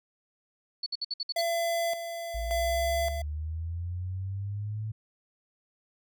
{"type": "tone bursts", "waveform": "sine", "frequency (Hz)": 4435, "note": "C#8", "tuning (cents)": 0, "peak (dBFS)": -29, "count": 7, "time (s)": [0.83, 1.415], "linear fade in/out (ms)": 5, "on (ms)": 33, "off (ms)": 59}
{"type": "tone with tremolo", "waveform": "square", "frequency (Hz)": 675, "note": "E5", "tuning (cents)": 41, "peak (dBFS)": -27, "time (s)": [1.36, 3.22], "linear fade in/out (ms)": 5, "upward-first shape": "square", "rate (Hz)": 0.87, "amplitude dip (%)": 60}
{"type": "linear sweep", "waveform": "sine", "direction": "up", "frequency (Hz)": [54.6, 110], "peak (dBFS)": -31, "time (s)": [2.34, 4.92], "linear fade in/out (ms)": 10}
{"effects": []}